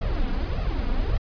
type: noise with flanger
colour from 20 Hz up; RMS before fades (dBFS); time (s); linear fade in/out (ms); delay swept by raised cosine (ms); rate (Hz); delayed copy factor
brown; -24; 0.01-1.18; 10; 1.5 to 4.2; 1.7; +0.75
effects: resampled to 11025 Hz